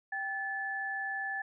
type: tone pair together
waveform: sine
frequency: 784 / 1733.8 Hz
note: G5 / A6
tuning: 0 / -26 cents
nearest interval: octave + major second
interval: 1374 cents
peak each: -39 / -34 dBFS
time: 0.12-1.42 s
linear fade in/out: 5 ms
effects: none